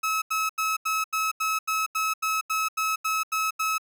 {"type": "tone bursts", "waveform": "30% pulse", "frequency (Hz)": 1291, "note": "E6", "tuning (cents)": -37, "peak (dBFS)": -21, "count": 14, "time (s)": [0.03, 3.782], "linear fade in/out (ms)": 10, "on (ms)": 190, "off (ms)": 84, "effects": []}